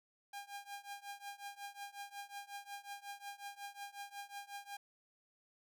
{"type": "tone with tremolo", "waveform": "sawtooth", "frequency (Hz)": 806, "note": "G5", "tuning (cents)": 48, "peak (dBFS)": -39, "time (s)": [0.33, 4.77], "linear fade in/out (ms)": 5, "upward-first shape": "triangle", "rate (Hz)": 5.5, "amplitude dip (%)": 95, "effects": []}